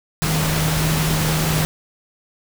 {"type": "tone in noise", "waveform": "sine", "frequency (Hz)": 156.8, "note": "D#3", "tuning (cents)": 14, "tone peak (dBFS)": -19, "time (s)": [0.22, 1.65], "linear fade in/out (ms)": 0, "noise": "pink", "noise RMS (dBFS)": -22, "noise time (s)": [0.22, 1.65], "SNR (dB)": 0, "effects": []}